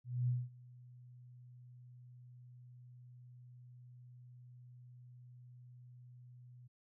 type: tone with ADSR envelope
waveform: sine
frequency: 123.47 Hz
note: B2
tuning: in tune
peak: -30 dBFS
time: 0.04-6.68 s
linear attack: 240 ms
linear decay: 210 ms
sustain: -24 dB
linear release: 14 ms
effects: none